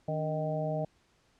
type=harmonic tone with a mistuned harmonic; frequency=155.56 Hz; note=D#3; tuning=in tune; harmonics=1 / 2 / 3 / 4 / 5; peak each=-33 / -42 / -40 / -33 / -40 dBFS; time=0.08-0.85 s; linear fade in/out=5 ms; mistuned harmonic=2; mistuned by=-130 cents; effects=pink hiss -68 dBFS RMS until 1.39 s + low-pass 7000 Hz 12 dB/octave